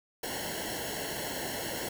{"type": "noise with comb filter", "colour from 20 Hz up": "pink", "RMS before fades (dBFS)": -36, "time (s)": [0.23, 1.89], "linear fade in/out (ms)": 5, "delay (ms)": 0.82, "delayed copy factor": -1, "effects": []}